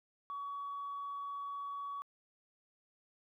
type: tone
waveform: sine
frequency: 1129 Hz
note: C#6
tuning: 31 cents sharp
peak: -38 dBFS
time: 0.3-2.02 s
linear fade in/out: 0 ms
effects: tanh soft clip ceiling -35 dBFS + 13-bit